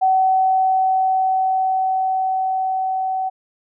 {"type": "tone with level ramp", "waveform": "sine", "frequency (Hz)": 757, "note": "F#5", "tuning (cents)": 39, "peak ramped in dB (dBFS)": [-12, -19], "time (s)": [0.01, 3.3], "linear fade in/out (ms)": 20, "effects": []}